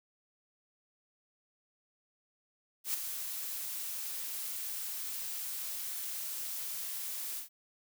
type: noise with ADSR envelope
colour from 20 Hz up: blue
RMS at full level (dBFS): -31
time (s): 2.84-7.49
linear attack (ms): 100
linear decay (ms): 8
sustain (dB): -8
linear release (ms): 120
effects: none